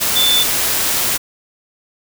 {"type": "tone in noise", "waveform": "sine", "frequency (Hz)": 3520, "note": "A7", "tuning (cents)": 0, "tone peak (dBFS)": -12, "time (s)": [0.15, 0.44], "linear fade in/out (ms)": 20, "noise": "white", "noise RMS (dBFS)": -17, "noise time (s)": [0, 1.18], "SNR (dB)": 2, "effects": []}